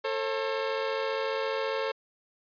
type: tone pair together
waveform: sawtooth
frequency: 445.4 / 540 Hz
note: A4 / C#5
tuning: +21 / -45 cents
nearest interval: minor third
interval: 334 cents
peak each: -27 dBFS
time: 0.04-1.92 s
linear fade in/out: 10 ms
effects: resampled to 11025 Hz